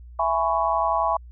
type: chord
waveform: sine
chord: C# minor seventh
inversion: first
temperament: just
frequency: 665.2 / 831.5 / 997.9 / 1108.7 Hz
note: E5 / G#5 / B5 / C#6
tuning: +16 / +2 / +18 / 0 cents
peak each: -25 dBFS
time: 0.19-1.17 s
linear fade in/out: 5 ms
effects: added 60 Hz sine -40 dBFS peak until 1.31 s